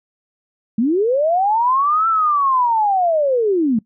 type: linear two-way sweep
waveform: sine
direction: up then down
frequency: 207.7 to 1348 to 207.7 Hz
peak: -13 dBFS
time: 0.78-3.79 s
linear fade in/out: 5 ms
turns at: 2.08 s
effects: noise-tail reverb RT60 0.1 s tail -22 dB re dry